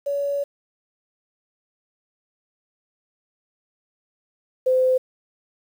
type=tone pair in turn; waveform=sine; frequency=566 / 514.2 Hz; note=C#5 / C5; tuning=+36 / -30 cents; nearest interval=major second; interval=166 cents; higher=first; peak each=-21 / -15 dBFS; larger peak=second; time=0.06-0.44 / 4.66-4.98 s; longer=first; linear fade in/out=10 ms; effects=8-bit